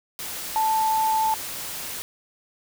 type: tone in noise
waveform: sine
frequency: 880 Hz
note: A5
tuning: in tune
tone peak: -19 dBFS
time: 0.56-1.34 s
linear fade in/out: 0 ms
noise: white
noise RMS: -33 dBFS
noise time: 0.19-2.02 s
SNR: +11 dB
effects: none